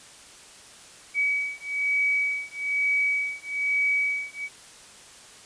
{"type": "beating tone pair", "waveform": "sine", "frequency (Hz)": [2273, 2274.1], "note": ["C#7", "C#7"], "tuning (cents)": [43, 44], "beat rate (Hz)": 1.1, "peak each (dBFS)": -26, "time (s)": [1.14, 4.49], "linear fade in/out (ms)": 50, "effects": ["white hiss -48 dBFS RMS until 5.45 s", "resampled to 22050 Hz"]}